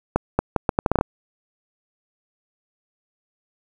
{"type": "accelerating click train", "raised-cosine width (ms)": 1, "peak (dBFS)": -3, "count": 10, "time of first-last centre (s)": [0.16, 1.011], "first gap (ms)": 230, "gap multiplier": 0.75, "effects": ["7-bit"]}